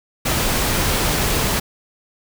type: noise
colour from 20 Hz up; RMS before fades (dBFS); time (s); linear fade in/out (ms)
pink; -19; 0.25-1.6; 10
effects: none